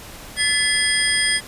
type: tone cluster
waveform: sine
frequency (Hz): 1731 / 2026 / 3274 / 5000 / 8860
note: A6 / B6 / G#7 / D#8 / C#9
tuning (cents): -29 / +44 / -25 / +8 / -2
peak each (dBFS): -23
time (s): 0.36-1.41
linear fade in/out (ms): 50
effects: pink hiss -38 dBFS RMS until 1.47 s + resampled to 32000 Hz